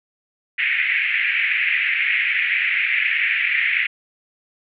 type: band-pass noise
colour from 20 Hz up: pink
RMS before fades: -20 dBFS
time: 0.58-3.87 s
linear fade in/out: 10 ms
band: 1900 to 2500 Hz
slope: 48 dB/octave
effects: none